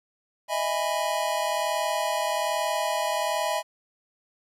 square chord, E major seventh, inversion third, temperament just, 618.1 / 659.3 / 824.1 / 988.9 Hz, D#5 / E5 / G#5 / B5, -12 / 0 / -14 / +2 cents, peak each -31 dBFS, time 0.48-3.63 s, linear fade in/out 50 ms, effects resampled to 32000 Hz + 10-bit

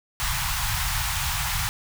pink band-stop noise, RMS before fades -26 dBFS, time 0.2-1.69 s, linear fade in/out 0 ms, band 150 to 790 Hz, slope 48 dB/octave, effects none

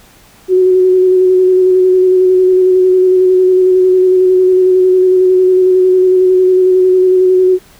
sine tone with vibrato, 370 Hz, F#4, in tune, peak -5 dBFS, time 0.48-7.59 s, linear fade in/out 50 ms, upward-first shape square, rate 11 Hz, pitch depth 15 cents each way, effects pink hiss -43 dBFS RMS until 7.79 s

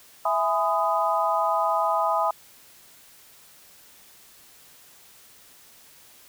sine chord, E major seventh, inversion none, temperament equal with one note detuned, 659.3 / 830.6 / 1009.1 / 1244.5 Hz, E5 / G#5 / B5 / D#6, 0 / 0 / +37 / 0 cents, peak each -26 dBFS, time 0.25-2.31 s, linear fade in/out 5 ms, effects white hiss -52 dBFS RMS until 6.28 s

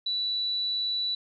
sine tone, 3951 Hz, B7, in tune, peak -26 dBFS, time 0.06-1.15 s, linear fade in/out 5 ms, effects none

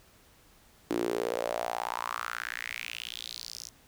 sawtooth tone with high-pass filter sweep, 58.3 Hz, A#1, 1 cent sharp, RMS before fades -35 dBFS, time 0.9-3.69 s, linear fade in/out 5 ms, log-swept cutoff 310 to 5900 Hz, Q 4.6, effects pink hiss -60 dBFS RMS until 3.87 s

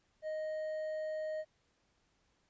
triangle tone with hard clipping, 622.3 Hz, D#5, in tune, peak -37 dBFS, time 0.22-1.45 s, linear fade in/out 50 ms, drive 7 dB, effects pink hiss -75 dBFS RMS until 2.49 s + resampled to 16000 Hz

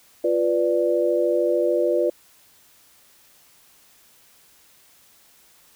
sine chord, B diminished, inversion second, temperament equal, 349.2 / 493.9 / 587.3 Hz, F4 / B4 / D5, 0 / 0 / 0 cents, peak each -22 dBFS, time 0.24-2.1 s, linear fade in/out 5 ms, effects white hiss -55 dBFS RMS until 5.75 s

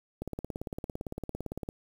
click train, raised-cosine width 2 ms, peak -22 dBFS, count 27, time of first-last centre 0.22-1.689 s, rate 17.7 Hz, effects 8-bit

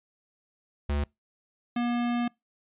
square tone pair in turn, 72.3 / 239.8 Hz, D2 / A#3, -27 / +49 cents, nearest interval octave + major sixth, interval 2076 cents, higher second, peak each -26 dBFS, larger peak neither, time 0.89-1.04 / 1.76-2.28 s, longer second, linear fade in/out 5 ms, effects noise-tail reverb RT60 0.2 s tail -26 dB re dry + resampled to 8000 Hz

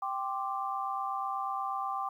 sine chord, G suspended fourth, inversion none, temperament equal, 784 / 1046.5 / 1174.7 Hz, G5 / C6 / D6, 0 / 0 / 0 cents, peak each -35 / -38 / -35 dBFS, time 0.02-2.09 s, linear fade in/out 5 ms, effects 11-bit

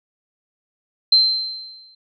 sine tone with exponential decay, 4113 Hz, C8, 30 cents flat, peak -8 dBFS, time 1.12-1.95 s, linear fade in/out 5 ms, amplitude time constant 180 ms, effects none

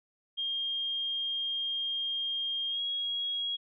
sine tone with pitch glide, 3220 to 3301 Hz, G7 to G#7, +46 to -11 cents, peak -30 dBFS, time 0.37-3.57 s, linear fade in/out 20 ms, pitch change +43 cents, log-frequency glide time 2.69-2.81 s, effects none

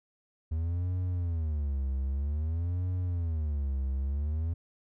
triangle tone with vibrato, 77.9 Hz, D#2, 3 cents sharp, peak -26 dBFS, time 0.51-4.54 s, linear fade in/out 10 ms, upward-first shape sine, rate 0.52 Hz, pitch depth 270 cents each way, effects none

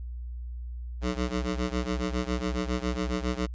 15% pulse ring-modulated tone, 123.47 Hz, B2, in tune, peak -19 dBFS, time 1.01-3.47 s, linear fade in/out 20 ms, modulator 58.1 Hz, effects added 60 Hz sine -34 dBFS peak until 3.54 s + resampled to 16000 Hz

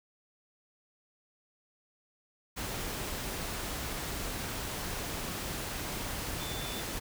sine tone in noise, 3520 Hz, A7, in tune, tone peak -43 dBFS, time 6.39-6.82 s, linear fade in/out 20 ms, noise pink, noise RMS -37 dBFS, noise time 2.56-7 s, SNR -9 dB, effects none

